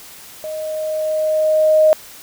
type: tone with level ramp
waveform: sine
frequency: 622 Hz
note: D#5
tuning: 1 cent flat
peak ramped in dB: -24 to -7 dBFS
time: 0.44-1.93 s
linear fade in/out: 0 ms
effects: white hiss -39 dBFS RMS until 2.22 s